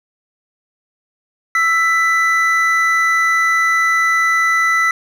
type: tone pair together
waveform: triangle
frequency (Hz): 1324.8 / 1985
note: E6 / B6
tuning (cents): +8 / +8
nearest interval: perfect fifth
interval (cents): 700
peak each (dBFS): -14 / -12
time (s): 1.55-4.91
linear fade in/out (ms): 2
effects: none